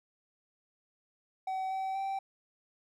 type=tone with pitch steps; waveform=triangle; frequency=759 / 766 / 778 Hz; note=F#5 / G5 / G5; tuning=+44 / -40 / -13 cents; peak=-30 dBFS; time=1.47-2.19 s; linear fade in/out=5 ms; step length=240 ms; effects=none